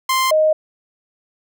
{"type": "tone pair in turn", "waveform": ["sawtooth", "sine"], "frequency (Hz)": [1046.5, 622.3], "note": ["C6", "D#5"], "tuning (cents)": [0, 0], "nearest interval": "major sixth", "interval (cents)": 900, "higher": "first", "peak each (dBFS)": -11, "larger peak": "neither", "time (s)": [[0.09, 0.31], [0.31, 0.53]], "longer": "neither", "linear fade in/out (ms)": 5, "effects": []}